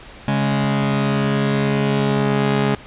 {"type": "tone pair together", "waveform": "sawtooth", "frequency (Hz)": [138.54, 207.7], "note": ["C#3", "G#3"], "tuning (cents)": [-1, 0], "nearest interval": "perfect fifth", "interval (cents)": 701, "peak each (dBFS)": -15, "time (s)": [0.28, 2.75], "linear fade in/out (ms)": 0, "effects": ["pink hiss -40 dBFS RMS until 2.86 s", "resampled to 8000 Hz"]}